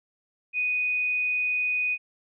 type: tone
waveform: sine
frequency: 2486 Hz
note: D#7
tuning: 2 cents flat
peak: -23 dBFS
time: 0.53-1.98 s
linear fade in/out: 50 ms
effects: none